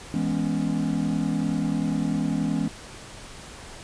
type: chord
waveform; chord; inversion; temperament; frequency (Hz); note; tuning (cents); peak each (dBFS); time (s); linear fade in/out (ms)
triangle; C# minor seventh; first; equal; 164.81 / 207.7 / 246.9 / 277.2; E3 / G#3 / B3 / C#4; 0 / 0 / 0 / 0; -26 / -26 / -27 / -26; 0.14-2.68; 2
effects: pink hiss -42 dBFS RMS until 3.83 s + resampled to 22050 Hz